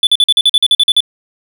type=tone bursts; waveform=triangle; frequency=3473 Hz; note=A7; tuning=23 cents flat; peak=-4 dBFS; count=12; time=0.03-1.005 s; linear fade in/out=2 ms; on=40 ms; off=45 ms; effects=none